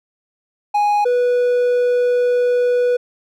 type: tone pair in turn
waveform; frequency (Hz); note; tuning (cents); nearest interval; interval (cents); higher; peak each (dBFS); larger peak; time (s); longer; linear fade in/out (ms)
triangle; 828 / 490.6; G#5 / B4; -5 / -12; major sixth; 907; first; -11; neither; 0.74-1.05 / 1.05-2.97; second; 10
effects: none